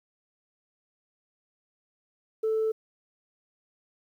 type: tone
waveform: sine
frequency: 440 Hz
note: A4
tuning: in tune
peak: -22 dBFS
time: 2.43-2.72 s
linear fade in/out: 10 ms
effects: tanh soft clip ceiling -21 dBFS + 10-bit